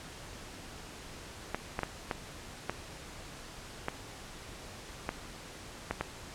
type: clicks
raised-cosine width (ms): 0.5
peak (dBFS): -16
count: 9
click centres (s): 1.546 / 1.791 / 1.833 / 2.112 / 2.696 / 3.884 / 5.091 / 5.91 / 6.01
effects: pink hiss -47 dBFS RMS until 6.34 s + low-pass 9000 Hz 12 dB/octave